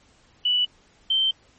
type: tone pair in turn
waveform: sine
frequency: 2960 / 3116 Hz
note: F#7 / G7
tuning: 0 / -11 cents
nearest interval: minor second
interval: 89 cents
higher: second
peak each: -18 dBFS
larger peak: neither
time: 0.45-0.65 / 1.1-1.31 s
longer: second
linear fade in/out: 5 ms
effects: pink hiss -58 dBFS RMS until 1.58 s + MP3 32 kbps